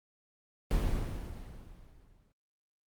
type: noise with exponential decay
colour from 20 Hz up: brown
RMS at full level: -26 dBFS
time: 0.71-2.32 s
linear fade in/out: 0 ms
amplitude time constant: 350 ms
effects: Opus 24 kbps